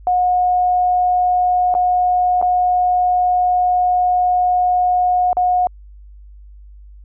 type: tone with dropouts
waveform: sine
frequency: 724 Hz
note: F#5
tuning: 38 cents flat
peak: -12 dBFS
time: 0.07-5.67 s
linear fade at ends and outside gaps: 1 ms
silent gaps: 1.741-1.75 / 2.415-2.425 / 5.33-5.369 s
effects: added 50 Hz sine -37 dBFS peak until 7.04 s